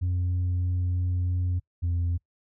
sine tone pair in turn, 89.7 / 86.4 Hz, F2 / F2, +47 / -18 cents, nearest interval minor second, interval 65 cents, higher first, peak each -21 dBFS, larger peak neither, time 0.01-1.6 / 1.82-2.18 s, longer first, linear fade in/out 20 ms, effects noise-tail reverb RT60 0.1 s tail -24 dB re dry + tanh soft clip ceiling -22 dBFS

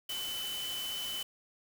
sine tone in noise, 3022 Hz, F#7, 36 cents sharp, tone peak -36 dBFS, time 0.09-1.23 s, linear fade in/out 5 ms, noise white, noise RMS -42 dBFS, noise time 0.09-1.23 s, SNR +3 dB, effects none

